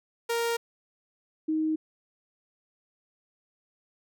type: tone pair in turn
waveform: sawtooth / sine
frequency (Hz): 466.2 / 313.6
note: A#4 / D#4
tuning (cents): 0 / +14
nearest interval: perfect fifth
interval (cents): 686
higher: first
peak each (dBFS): -22 / -24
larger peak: first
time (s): 0.29-0.57 / 1.48-1.76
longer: neither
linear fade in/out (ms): 10
effects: none